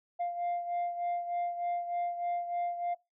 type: beating tone pair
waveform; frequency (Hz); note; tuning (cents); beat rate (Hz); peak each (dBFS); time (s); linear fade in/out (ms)
sine; 698.5 / 701.8; F5 / F5; 0 / +8; 3.3; -30 / -36; 0.19-2.95; 20
effects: noise-tail reverb RT60 0.2 s tail -21 dB re dry + tanh soft clip ceiling -28 dBFS